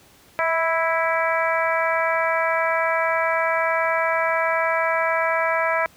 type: harmonic tone with a mistuned harmonic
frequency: 329.2 Hz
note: E4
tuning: 2 cents flat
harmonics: 2 / 3 / 4 / 5 / 6 / 7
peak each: -23 / -25 / -26 / -27 / -28 / -28 dBFS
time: 0.39-5.86 s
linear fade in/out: 0 ms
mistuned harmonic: 2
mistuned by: -20 cents
effects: pink hiss -52 dBFS RMS until 5.96 s + high-pass 60 Hz 12 dB/octave